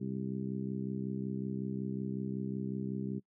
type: harmonic tone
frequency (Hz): 65.41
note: C2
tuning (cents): 0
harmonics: 2 / 3 / 4 / 5 / 6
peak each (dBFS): -40 / -37 / -43 / -45 / -45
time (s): 0-3.2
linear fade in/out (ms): 20
effects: noise-tail reverb RT60 0.1 s tail -22 dB re dry